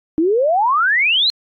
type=exponential sweep; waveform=sine; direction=up; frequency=303.7 to 4239 Hz; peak=-12 dBFS; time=0.18-1.3 s; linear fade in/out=0 ms; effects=AAC 64 kbps